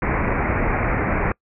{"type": "low-pass noise", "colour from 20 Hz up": "pink", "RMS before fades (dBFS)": -21, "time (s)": [0.02, 1.32], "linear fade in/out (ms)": 2, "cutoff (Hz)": 2400, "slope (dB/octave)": 96, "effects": ["noise-tail reverb RT60 0.1 s tail -26 dB re dry"]}